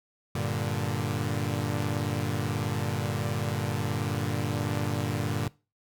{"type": "chord", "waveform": "sawtooth", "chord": "G minor", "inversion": "none", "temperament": "equal", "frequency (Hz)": [98, 116.54, 146.83], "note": ["G2", "Bb2", "D3"], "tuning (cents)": [0, 0, 0], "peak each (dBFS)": -28, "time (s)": [0.35, 5.48], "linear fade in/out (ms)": 5, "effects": ["noise-tail reverb RT60 0.3 s tail -21 dB re dry"]}